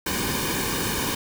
pink noise with comb filter, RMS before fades -26 dBFS, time 0.06-1.15 s, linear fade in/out 5 ms, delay 1.5 ms, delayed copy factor -0.75, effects none

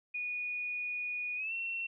sine tone with pitch glide, 2460 to 2714 Hz, D#7 to E7, -20 to +50 cents, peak -34 dBFS, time 0.14-1.87 s, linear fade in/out 10 ms, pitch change +170 cents, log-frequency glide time 1.36-1.53 s, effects none

